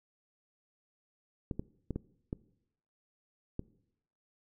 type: clicks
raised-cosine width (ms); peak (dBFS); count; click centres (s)
3; -22; 6; 1.512 / 1.595 / 1.907 / 1.96 / 2.329 / 3.594
effects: noise-tail reverb RT60 0.8 s tail -21 dB re dry

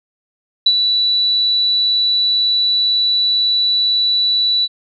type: tone with ADSR envelope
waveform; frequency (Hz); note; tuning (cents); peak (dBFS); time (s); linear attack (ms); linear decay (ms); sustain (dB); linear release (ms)
sine; 3951; B7; 0; -6; 0.66-4.68; 5; 54; -6; 41
effects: none

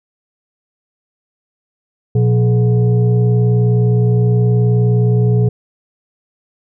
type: tone with frequency modulation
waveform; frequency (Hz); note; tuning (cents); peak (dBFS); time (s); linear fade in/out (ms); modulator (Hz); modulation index
sine; 120.9; B2; -36; -9; 2.15-5.49; 5; 301; 0.64
effects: none

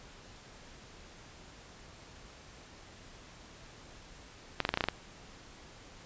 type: clicks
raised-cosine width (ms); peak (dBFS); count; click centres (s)
0.3; -12; 8; 4.603 / 4.651 / 4.691 / 4.74 / 4.774 / 4.808 / 4.84 / 4.886
effects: pink hiss -53 dBFS RMS until 6.05 s + resampled to 16000 Hz

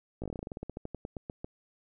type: slowing click train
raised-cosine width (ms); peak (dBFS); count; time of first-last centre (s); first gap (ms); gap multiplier
2; -24; 21; 0.22-1.445; 17; 1.12
effects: none

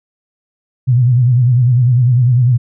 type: tone with vibrato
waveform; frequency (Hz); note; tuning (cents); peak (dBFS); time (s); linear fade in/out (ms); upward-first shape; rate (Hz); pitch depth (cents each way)
sine; 123.5; B2; 0; -7; 0.87-2.58; 20; sine; 10; 97
effects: none

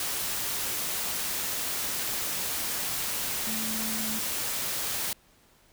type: tone in noise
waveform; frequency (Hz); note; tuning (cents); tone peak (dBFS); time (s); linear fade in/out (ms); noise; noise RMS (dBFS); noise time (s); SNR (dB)
sine; 220; A3; 0; -35; 3.47-4.19; 2; white; -31; 0-5.13; -7
effects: pink hiss -61 dBFS RMS until 5.72 s

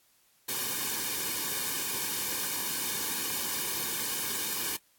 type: noise with comb filter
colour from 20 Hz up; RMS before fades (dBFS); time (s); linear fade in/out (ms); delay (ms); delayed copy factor
white; -32; 0.48-4.77; 10; 1.5; -0.8
effects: white hiss -66 dBFS RMS until 4.98 s + AAC 64 kbps

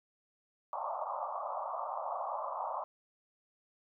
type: band-pass noise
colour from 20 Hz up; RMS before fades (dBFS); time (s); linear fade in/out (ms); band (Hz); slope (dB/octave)
white; -38; 0.73-2.84; 0; 560 to 1200; 96
effects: none

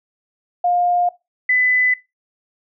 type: tone pair in turn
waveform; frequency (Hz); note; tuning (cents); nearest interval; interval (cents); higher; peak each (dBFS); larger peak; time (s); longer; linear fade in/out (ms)
sine; 708 / 2003; F5 / B6; +23 / +24; octave + tritone; 1801; second; -14 / -13; second; 0.64-1.09 / 1.49-1.94; neither; 5
effects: noise-tail reverb RT60 0.2 s tail -17 dB re dry

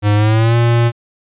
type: tone with pitch glide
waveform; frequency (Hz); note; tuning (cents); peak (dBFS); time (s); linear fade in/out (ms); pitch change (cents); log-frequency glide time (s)
square; 103.83 to 117.9; G#2 to A#2; 0 to +20; -10; 0.02-0.92; 50; +220; 0.15-0.56
effects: resampled to 8000 Hz

